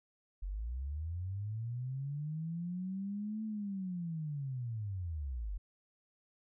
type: linear two-way sweep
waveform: sine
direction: up then down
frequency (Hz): 43.65 to 220 to 43.65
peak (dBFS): -36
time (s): 0.42-5.58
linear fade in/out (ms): 10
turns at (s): 3.44
effects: none